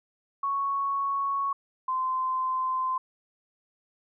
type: tone pair in turn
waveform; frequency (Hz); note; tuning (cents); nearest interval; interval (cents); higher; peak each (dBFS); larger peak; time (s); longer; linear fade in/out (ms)
sine; 1108.7 / 1035.1; C#6 / C6; 0 / -19; minor second; 119; first; -25; neither; 0.43-1.53 / 1.88-2.98; neither; 5
effects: none